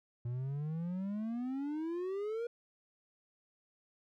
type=exponential sweep; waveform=triangle; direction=up; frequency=117.6 to 480 Hz; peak=-33 dBFS; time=0.25-2.47 s; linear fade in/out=5 ms; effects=none